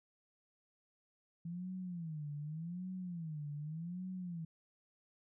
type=tone with vibrato; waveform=sine; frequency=164.81 Hz; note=E3; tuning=in tune; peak=-40 dBFS; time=1.45-4.45 s; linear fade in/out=5 ms; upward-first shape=sine; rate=0.85 Hz; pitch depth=210 cents each way; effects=none